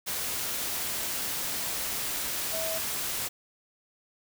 sine tone in noise, 648 Hz, E5, 30 cents flat, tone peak -33 dBFS, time 2.52-2.79 s, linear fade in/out 20 ms, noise white, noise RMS -32 dBFS, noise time 0.06-3.29 s, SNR -4 dB, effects none

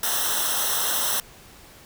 white noise with comb filter, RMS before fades -24 dBFS, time 0.03-1.2 s, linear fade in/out 2 ms, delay 0.43 ms, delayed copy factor -1, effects pink hiss -48 dBFS RMS until 1.85 s

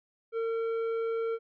triangle tone with tanh clipping, 454.9 Hz, A#4, 42 cents flat, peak -30 dBFS, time 0.32-1.39 s, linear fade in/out 50 ms, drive 13 dB, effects none

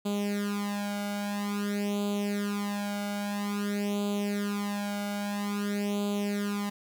sawtooth tone with flanger, 203.9 Hz, G#3, 32 cents flat, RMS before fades -31 dBFS, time 0.05-6.7 s, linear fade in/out 10 ms, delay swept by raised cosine 0.27 to 1.37 ms, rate 0.5 Hz, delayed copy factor +0.85, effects 10-bit

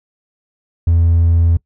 triangle tone, 84.1 Hz, E2, 35 cents sharp, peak -6 dBFS, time 0.87-1.57 s, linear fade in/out 5 ms, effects noise-tail reverb RT60 0.1 s tail -24 dB re dry + tanh soft clip ceiling -3 dBFS

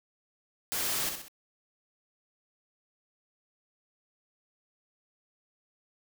white noise with echo, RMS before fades -32 dBFS, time 0.72-1.09 s, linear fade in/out 0 ms, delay 64 ms, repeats 3, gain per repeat -6 dB, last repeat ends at 1.282 s, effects none

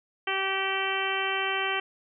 harmonic tone, 386.5 Hz, G4, 24 cents flat, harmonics 1 / 2 / 3 / 4 / 5 / 6 / 7 / 8, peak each -34 / -34 / -34 / -34 / -34 / -34 / -34 / -34 dBFS, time 0.27-1.8 s, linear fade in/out 5 ms, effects none

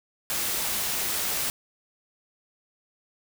white noise, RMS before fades -28 dBFS, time 0.3-1.5 s, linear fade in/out 0 ms, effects none

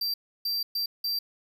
square tone bursts at uneven times, 4701 Hz, D8, 1 cent sharp, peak -27 dBFS, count 4, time 0.01-0.14 / 0.45-0.63 / 0.75-0.86 / 1.04-1.19 s, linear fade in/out 5 ms, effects 10-bit

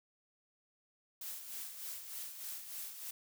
blue noise with tremolo, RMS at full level -43 dBFS, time 1.21-3.11 s, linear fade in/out 5 ms, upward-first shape sine, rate 3.3 Hz, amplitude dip 55%, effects none

